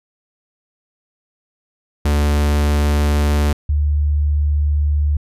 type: tone pair in turn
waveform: 45% pulse / sine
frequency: 73.42 / 73.73 Hz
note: D2 / D2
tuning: 0 / +7 cents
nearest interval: unison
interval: 7 cents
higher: second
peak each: -13 dBFS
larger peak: neither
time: 2.05-3.53 / 3.69-5.17 s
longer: neither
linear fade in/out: 5 ms
effects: resampled to 32000 Hz